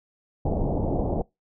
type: low-pass noise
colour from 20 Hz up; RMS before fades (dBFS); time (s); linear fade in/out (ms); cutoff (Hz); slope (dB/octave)
pink; -25; 0.45-1.22; 5; 800; 48
effects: noise-tail reverb RT60 0.2 s tail -24 dB re dry